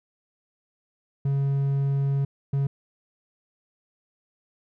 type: tone bursts at uneven times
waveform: triangle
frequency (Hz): 138.59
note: C#3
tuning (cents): 0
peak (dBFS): -19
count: 2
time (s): 1.25-2.25 / 2.53-2.67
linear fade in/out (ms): 5
effects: none